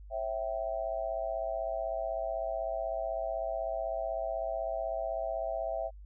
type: tone with amplitude modulation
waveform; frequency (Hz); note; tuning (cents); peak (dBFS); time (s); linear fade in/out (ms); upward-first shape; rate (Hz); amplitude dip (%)
sine; 659.3; E5; 0; -27; 0.1-5.91; 50; sine; 116; 100
effects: added 50 Hz sine -46 dBFS peak until 6.05 s